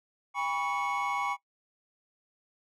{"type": "tone cluster", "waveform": "triangle", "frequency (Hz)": [805, 977, 1124, 2207], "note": ["G5", "B5", "C#6", "C#7"], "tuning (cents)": [46, -19, 24, -8], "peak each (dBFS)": [-32, -32, -30, -33], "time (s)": [0.34, 1.37], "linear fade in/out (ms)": 50, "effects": ["noise-tail reverb RT60 0.1 s tail -20 dB re dry", "tanh soft clip ceiling -20 dBFS"]}